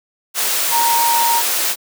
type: tone in noise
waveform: sine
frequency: 932.3 Hz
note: A#5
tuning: in tune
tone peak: -14 dBFS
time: 0.7-1.43 s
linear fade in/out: 50 ms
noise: white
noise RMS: -18 dBFS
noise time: 0.34-1.76 s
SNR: +1 dB
effects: high-pass 400 Hz 12 dB/octave